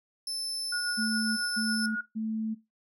30% pulse tone, 5274 Hz, E8, in tune, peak -28 dBFS, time 0.27-1.86 s, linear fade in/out 2 ms
sine tone with tremolo, 1443 Hz, F#6, 44 cents flat, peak -28 dBFS, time 0.72-2.01 s, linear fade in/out 5 ms, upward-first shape triangle, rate 7.3 Hz, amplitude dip 55%
sine tone bursts, 220 Hz, A3, in tune, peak -29 dBFS, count 3, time 0.97-2.55 s, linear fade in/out 20 ms, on 400 ms, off 190 ms
effects noise-tail reverb RT60 0.2 s tail -17 dB re dry

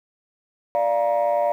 sine chord, Bb major, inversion first, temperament equal with one note detuned, 587.3 / 698.5 / 944.8 Hz, D5 / F5 / Bb5, 0 / 0 / +23 cents, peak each -19 / -21 / -25 dBFS, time 0.75-1.52 s, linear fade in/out 0 ms, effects tanh soft clip ceiling -13 dBFS + 9-bit

